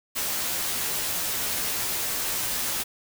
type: noise with comb filter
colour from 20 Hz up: white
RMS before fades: -28 dBFS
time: 0.15-2.84 s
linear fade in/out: 20 ms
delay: 14 ms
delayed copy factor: -0.7
effects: none